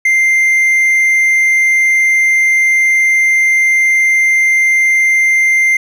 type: tone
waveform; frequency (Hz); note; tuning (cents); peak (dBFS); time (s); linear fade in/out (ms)
triangle; 2093; C7; 0; -6; 0.05-5.77; 5
effects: none